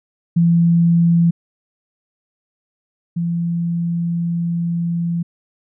sine tone pair in turn, 169.3 / 170.09 Hz, E3 / F3, +46 / -45 cents, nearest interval unison, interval 9 cents, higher second, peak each -10 / -17 dBFS, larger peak first, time 0.36-1.31 / 3.16-5.23 s, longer second, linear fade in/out 10 ms, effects none

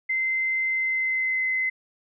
sine tone with pitch glide, 2072 to 2049 Hz, C7 to C7, -17 to -37 cents, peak -22 dBFS, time 0.09-1.7 s, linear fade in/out 10 ms, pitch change -20 cents, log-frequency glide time 0.69-1.46 s, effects none

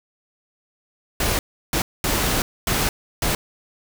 pink noise bursts at uneven times, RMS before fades -21 dBFS, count 5, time 1.2-1.39 / 1.73-1.82 / 2.04-2.42 / 2.67-2.89 / 3.22-3.35 s, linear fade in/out 2 ms, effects none

